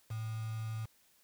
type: tone with quantisation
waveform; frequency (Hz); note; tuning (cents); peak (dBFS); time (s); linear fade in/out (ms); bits
sine; 111; A2; +16; -36; 0.1-0.86; 10; 8
effects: white hiss -68 dBFS RMS until 1.23 s